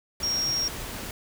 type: tone in noise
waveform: sine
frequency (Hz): 5588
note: F8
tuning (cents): 0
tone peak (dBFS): -24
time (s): 0.23-0.68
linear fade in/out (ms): 2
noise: pink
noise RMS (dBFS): -36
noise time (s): 0.2-1.11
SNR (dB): +9
effects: none